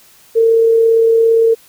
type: tone with amplitude modulation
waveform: sine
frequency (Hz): 454.5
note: A#4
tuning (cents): -44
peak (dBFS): -6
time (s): 0.35-1.55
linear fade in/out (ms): 20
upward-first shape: sine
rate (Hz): 37.5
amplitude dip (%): 25
effects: white hiss -46 dBFS RMS until 1.68 s